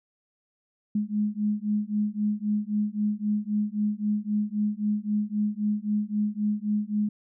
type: beating tone pair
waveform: sine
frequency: 207.7 / 211.5 Hz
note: G#3 / G#3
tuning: 0 / +32 cents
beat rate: 3.8 Hz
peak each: -27 / -27 dBFS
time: 0.95-7.09 s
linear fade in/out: 5 ms
effects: none